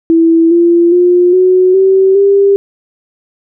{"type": "tone with pitch steps", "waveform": "sine", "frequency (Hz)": [329.6, 342.2, 355.3, 368.9, 383, 397.7], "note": ["E4", "F4", "F4", "F#4", "G4", "G4"], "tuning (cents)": [0, -35, 30, -5, -40, 25], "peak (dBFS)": -4, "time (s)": [0.1, 2.56], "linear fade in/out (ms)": 0, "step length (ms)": 410, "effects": []}